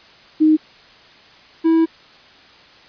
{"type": "tone pair in turn", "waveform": ["sine", "triangle"], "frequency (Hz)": [311.1, 326], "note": ["D#4", "E4"], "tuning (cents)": [0, -19], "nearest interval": "minor second", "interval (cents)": 81, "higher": "second", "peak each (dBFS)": -9, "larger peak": "neither", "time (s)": [[0.4, 0.57], [1.64, 1.86]], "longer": "second", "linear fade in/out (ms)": 20, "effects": ["white hiss -46 dBFS RMS until 2.88 s", "resampled to 11025 Hz"]}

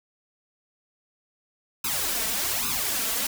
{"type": "noise with flanger", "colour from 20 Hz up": "white", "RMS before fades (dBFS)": -27, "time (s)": [1.84, 3.27], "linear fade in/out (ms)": 5, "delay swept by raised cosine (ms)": [0.77, 4.57], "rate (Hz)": 1.2, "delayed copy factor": 0.95, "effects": []}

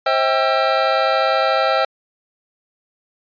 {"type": "tone cluster", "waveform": "square", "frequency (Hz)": [531, 642, 791, 1343], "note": ["C5", "E5", "G5", "E6"], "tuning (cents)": [25, -46, 15, 32], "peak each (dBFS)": -21, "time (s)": [0.06, 1.85], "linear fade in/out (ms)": 5, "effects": ["resampled to 11025 Hz"]}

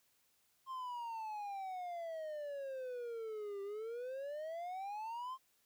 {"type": "exponential two-way sweep", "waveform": "triangle", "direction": "down then up", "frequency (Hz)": [1066, 393.3, 1066], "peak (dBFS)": -39, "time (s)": [0.66, 5.38], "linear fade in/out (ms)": 50, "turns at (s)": 3.62, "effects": ["white hiss -75 dBFS RMS until 5.65 s"]}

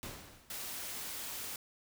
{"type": "noise with exponential decay", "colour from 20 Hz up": "pink", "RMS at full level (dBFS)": -42, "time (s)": [0.03, 0.86], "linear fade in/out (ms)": 0, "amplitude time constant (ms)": 180}
{"type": "noise", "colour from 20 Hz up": "white", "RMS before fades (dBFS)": -42, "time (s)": [0.5, 1.56], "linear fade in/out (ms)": 2}
{"effects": []}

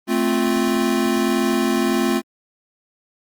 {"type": "chord", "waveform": "square", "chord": "F major", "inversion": "first", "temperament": "equal", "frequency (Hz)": [220, 261.6, 349.2], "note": ["A3", "C4", "F4"], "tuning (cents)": [0, 0, 0], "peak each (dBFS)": -22, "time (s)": [0.07, 2.22], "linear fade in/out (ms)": 50, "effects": ["Opus 32 kbps"]}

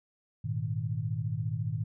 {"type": "chord", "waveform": "sine", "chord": "Ab suspended second", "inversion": "none", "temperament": "equal with one note detuned", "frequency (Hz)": [103.83, 118.37, 155.56], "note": ["Ab2", "Bb2", "Eb3"], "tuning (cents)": [0, 27, 0], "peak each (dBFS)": [-34, -33, -35], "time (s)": [0.44, 1.84], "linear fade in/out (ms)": 10, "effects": []}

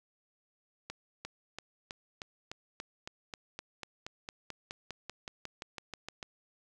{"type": "accelerating click train", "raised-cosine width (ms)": 0.2, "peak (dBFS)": -23, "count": 24, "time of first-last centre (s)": [0.9, 6.228], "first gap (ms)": 350, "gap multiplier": 0.96, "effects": []}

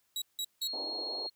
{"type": "tone bursts", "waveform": "sawtooth", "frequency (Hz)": 3870, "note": "B7", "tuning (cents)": -36, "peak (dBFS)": -30, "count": 3, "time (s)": [0.16, 0.674], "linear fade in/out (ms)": 2, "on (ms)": 58, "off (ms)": 170}
{"type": "tone", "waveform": "sine", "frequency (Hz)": 4279, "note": "C8", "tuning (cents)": 38, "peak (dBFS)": -35, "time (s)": [0.61, 1.3], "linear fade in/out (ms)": 20}
{"type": "band-pass noise", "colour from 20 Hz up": "white", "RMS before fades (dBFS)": -44, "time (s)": [0.73, 1.27], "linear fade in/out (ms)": 5, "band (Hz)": [280, 850], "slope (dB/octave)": 48}
{"effects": ["white hiss -74 dBFS RMS until 1.35 s"]}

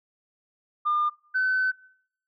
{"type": "tone pair in turn", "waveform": "sine", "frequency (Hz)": [1205, 1518.2], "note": ["D6", "F#6"], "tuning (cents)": [44, 44], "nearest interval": "major third", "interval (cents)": 400, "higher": "second", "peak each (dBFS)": -20, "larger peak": "neither", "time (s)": [[0.85, 1.1], [1.34, 1.72]], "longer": "second", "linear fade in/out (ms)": 20, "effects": ["noise-tail reverb RT60 0.7 s tail -24 dB re dry", "tanh soft clip ceiling -17 dBFS"]}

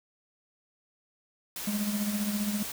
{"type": "noise", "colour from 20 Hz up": "white", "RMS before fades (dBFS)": -37, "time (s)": [1.56, 2.72], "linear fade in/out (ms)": 2}
{"type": "tone with tremolo", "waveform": "triangle", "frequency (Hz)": 207.7, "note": "G#3", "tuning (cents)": 0, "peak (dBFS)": -24, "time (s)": [1.67, 2.63], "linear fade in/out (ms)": 5, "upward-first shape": "sine", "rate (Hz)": 15, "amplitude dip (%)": 55}
{"effects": []}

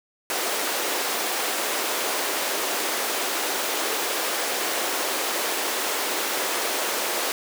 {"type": "high-pass noise", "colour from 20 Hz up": "pink", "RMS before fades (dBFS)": -26, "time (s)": [0.3, 7.32], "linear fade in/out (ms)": 0, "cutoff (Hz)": 350, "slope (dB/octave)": 24, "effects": []}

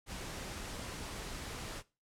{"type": "noise", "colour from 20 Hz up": "pink", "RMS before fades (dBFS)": -43, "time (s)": [0.06, 1.83], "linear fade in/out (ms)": 50, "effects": ["noise-tail reverb RT60 0.3 s tail -20 dB re dry", "low-pass 10000 Hz 12 dB/octave"]}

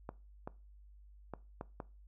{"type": "clicks", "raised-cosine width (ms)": 1, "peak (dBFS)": -27, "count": 5, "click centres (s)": [0.091, 0.475, 1.337, 1.611, 1.802], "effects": ["noise-tail reverb RT60 0.3 s tail -20 dB re dry", "added 50 Hz sine -55 dBFS peak until 2.07 s"]}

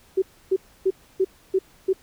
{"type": "tone bursts", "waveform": "sine", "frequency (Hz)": 380, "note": "F#4", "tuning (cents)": 46, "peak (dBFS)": -16, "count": 6, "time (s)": [0.17, 1.932], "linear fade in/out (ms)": 10, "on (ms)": 52, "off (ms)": 290, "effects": ["pink hiss -55 dBFS RMS until 2.02 s"]}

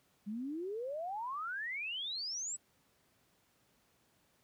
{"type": "exponential sweep", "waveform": "sine", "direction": "up", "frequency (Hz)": [197.7, 8020], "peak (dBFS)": -37, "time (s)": [0.26, 2.57], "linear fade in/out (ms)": 20, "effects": ["pink hiss -72 dBFS RMS until 4.43 s", "high-pass 80 Hz 12 dB/octave"]}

